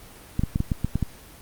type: clicks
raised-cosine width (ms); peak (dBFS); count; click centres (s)
5; -10; 8; 0.394 / 0.436 / 0.559 / 0.604 / 0.718 / 0.846 / 0.956 / 1.027
effects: pink hiss -46 dBFS RMS until 1.41 s + Opus 24 kbps